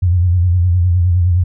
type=tone with vibrato; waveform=sine; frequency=88.7 Hz; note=F2; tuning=27 cents sharp; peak=-9 dBFS; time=0.02-1.44 s; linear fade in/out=10 ms; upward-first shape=sine; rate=9.7 Hz; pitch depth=74 cents each way; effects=none